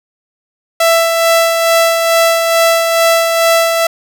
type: tone with tremolo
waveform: sawtooth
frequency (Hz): 664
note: E5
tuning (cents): +12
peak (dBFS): -3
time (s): 0.8-3.87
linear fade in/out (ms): 5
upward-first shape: sine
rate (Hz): 2.3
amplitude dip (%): 40
effects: none